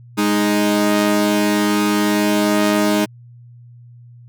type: tone pair together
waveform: sawtooth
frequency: 207.6 / 311.1 Hz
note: G#3 / D#4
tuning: 0 / 0 cents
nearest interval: perfect fifth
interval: 700 cents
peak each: -13 dBFS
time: 0.17-3.06 s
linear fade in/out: 20 ms
effects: added 120 Hz sine -39 dBFS peak until 4.28 s